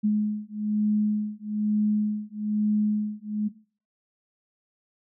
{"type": "beating tone pair", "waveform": "sine", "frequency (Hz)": [210.4, 211.5], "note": ["G#3", "G#3"], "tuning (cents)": [23, 32], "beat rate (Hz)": 1.1, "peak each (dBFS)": -25, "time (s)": [0.03, 3.49], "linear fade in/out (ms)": 20, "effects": ["noise-tail reverb RT60 0.4 s tail -17 dB re dry"]}